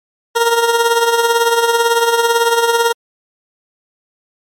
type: tone with tremolo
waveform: 20% pulse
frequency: 466.2 Hz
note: A#4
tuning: in tune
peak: -3 dBFS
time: 0.35-2.93 s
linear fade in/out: 20 ms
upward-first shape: triangle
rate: 18 Hz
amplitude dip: 65%
effects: MP3 64 kbps